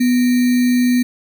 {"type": "tone with sample-and-hold", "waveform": "sine", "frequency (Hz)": 246.9, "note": "B3", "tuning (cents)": 0, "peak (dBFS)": -11, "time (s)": [0, 1.03], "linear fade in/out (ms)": 10, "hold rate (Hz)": 2100, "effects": []}